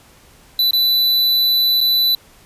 square tone with dropouts, 3984 Hz, B7, 14 cents sharp, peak -13 dBFS, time 0.59-2.15 s, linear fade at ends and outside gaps 2 ms, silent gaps 0.709-0.732 / 1.806-1.811 s, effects pink hiss -48 dBFS RMS until 2.45 s + resampled to 32000 Hz

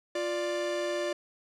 45% pulse tone pair together, 350 / 589.1 Hz, F4 / D5, +4 / +5 cents, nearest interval major sixth, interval 901 cents, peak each -33 / -31 dBFS, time 0.15-1.13 s, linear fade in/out 5 ms, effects low-pass 7000 Hz 12 dB/octave

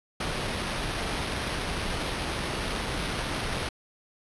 pink noise with sample-and-hold, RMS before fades -31 dBFS, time 0.2-3.69 s, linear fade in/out 5 ms, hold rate 7350 Hz, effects resampled to 24000 Hz

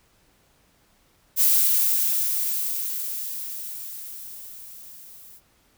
violet noise with level ramp, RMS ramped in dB -17 to -47 dBFS, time 1.36-5.41 s, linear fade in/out 50 ms, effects pink hiss -62 dBFS RMS until 5.77 s

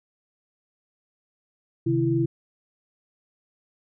sine tone cluster, 131.5 / 154.4 / 333.8 Hz, C3 / D#3 / E4, +9 / -13 / +22 cents, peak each -24 / -29 / -22 dBFS, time 1.86-2.26 s, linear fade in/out 10 ms, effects none

